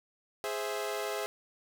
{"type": "chord", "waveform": "sawtooth", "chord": "Ab augmented", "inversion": "none", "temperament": "equal", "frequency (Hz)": [415.3, 523.3, 659.3], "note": ["Ab4", "C5", "E5"], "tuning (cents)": [0, 0, 0], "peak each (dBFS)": [-32, -35, -34], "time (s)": [0.44, 1.26], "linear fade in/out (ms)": 0, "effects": []}